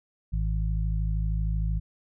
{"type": "harmonic tone", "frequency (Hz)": 53, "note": "G#1", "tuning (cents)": 36, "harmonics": [1, 2, 3], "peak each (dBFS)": [-25, -32, -33], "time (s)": [0.32, 1.8], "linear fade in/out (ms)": 20, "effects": []}